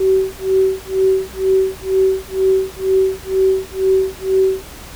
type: tone with tremolo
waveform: sine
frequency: 381 Hz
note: G4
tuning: 49 cents flat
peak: -9 dBFS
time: 0-4.66 s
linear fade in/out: 5 ms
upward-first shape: sine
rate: 2.1 Hz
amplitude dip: 100%
effects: added 60 Hz sine -40 dBFS peak until 4.95 s + pink hiss -36 dBFS RMS until 4.95 s